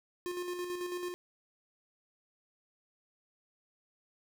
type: tone with tremolo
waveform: square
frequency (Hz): 356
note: F4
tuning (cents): +33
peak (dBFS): -35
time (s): 0.26-1.14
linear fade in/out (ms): 0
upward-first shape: square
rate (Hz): 9.1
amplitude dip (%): 40
effects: none